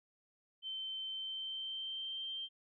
sine tone with pitch glide, 3095 to 3147 Hz, G7 to G7, -23 to +6 cents, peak -39 dBFS, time 0.62-2.49 s, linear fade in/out 50 ms, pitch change +29 cents, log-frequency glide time 1.06-2.32 s, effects none

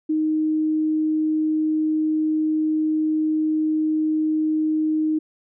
sine tone, 311.1 Hz, D#4, in tune, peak -18 dBFS, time 0.09-5.19 s, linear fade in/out 10 ms, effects none

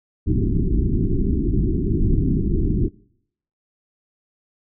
pink low-pass noise, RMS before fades -19 dBFS, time 0.26-2.89 s, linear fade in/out 20 ms, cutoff 390 Hz, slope 96 dB/octave, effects noise-tail reverb RT60 0.7 s tail -23 dB re dry

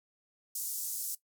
white band-pass noise, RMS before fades -37 dBFS, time 0.55-1.15 s, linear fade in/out 5 ms, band 6100 to 16000 Hz, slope 24 dB/octave, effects noise-tail reverb RT60 0.1 s tail -17 dB re dry

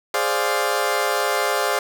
20% pulse chord, D half-diminished seventh, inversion second, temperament equal, 415.3 / 523.3 / 587.3 / 698.5 Hz, Ab4 / C5 / D5 / F5, 0 / 0 / 0 / 0 cents, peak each -20 dBFS, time 0.14-1.79 s, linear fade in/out 2 ms, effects none

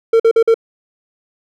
triangle tone bursts, 454.6 Hz, A#4, 43 cents flat, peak -5 dBFS, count 4, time 0.13-0.543 s, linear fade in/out 5 ms, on 68 ms, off 47 ms, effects none

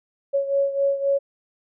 sine beating tone pair, 554.4 / 558.2 Hz, C#5 / C#5, 0 / +12 cents, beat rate 3.8 Hz, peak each -20 / -25 dBFS, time 0.33-1.19 s, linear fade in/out 20 ms, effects none

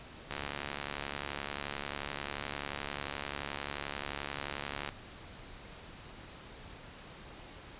click train, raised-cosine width 0.3 ms, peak -20 dBFS, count 328, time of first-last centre 0.31-4.89 s, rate 71.4 Hz, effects pink hiss -50 dBFS RMS until 7.79 s + resampled to 8000 Hz

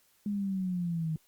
sine linear sweep, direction down, 207.7 to 155.56 Hz, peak -29 dBFS, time 0.26-1.16 s, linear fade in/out 2 ms, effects white hiss -67 dBFS RMS until 1.27 s + Opus 48 kbps

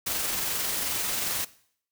white noise with amplitude modulation, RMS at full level -28 dBFS, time 0.06-1.45 s, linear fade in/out 10 ms, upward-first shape sine, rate 22.5 Hz, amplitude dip 25%, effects noise-tail reverb RT60 0.6 s tail -19 dB re dry

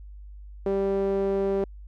sawtooth tone with band-pass filter, 196 Hz, G3, in tune, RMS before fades -25 dBFS, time 0.66-1.64 s, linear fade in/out 2 ms, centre 440 Hz, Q 3.4, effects added 50 Hz sine -40 dBFS peak until 1.87 s

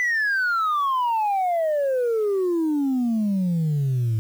sine exponential sweep, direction down, 2012 to 108.2 Hz, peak -17 dBFS, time 0-4.19 s, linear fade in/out 0 ms, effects tanh soft clip ceiling -18 dBFS + 8-bit

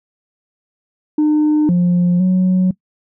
sine tone with pitch steps, 303 / 176.6 / 184.7 Hz, D#4 / F3 / F#3, -46 / +20 / -3 cents, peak -8 dBFS, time 1.18-2.71 s, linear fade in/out 5 ms, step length 510 ms, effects noise-tail reverb RT60 0.1 s tail -21 dB re dry + tanh soft clip ceiling -9 dBFS

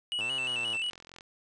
triangle tone with vibrato, 2794 Hz, F7, in tune, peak -28 dBFS, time 0.12-0.9 s, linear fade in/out 0 ms, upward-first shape square, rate 5.7 Hz, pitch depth 79 cents each way
5% pulse exponential two-way sweep, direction up then down, 100 to 135.2 to 111.4 Hz, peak -31 dBFS, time 0.18-0.77 s, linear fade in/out 10 ms, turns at 0.32 s
click train, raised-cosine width 0.2 ms, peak -31 dBFS, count 34, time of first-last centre 0.45-1.209 s, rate 43.5 Hz
effects resampled to 22050 Hz

